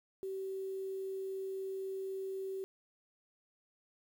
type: tone with quantisation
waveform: sine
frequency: 384.1 Hz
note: G4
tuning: 35 cents flat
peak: -37 dBFS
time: 0.23-2.64 s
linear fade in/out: 0 ms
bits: 10
effects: none